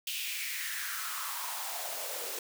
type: noise with high-pass filter sweep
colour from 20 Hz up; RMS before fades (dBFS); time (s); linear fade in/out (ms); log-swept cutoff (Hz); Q
white; -37; 0.07-2.39; 2; 3000 to 430; 4.2
effects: none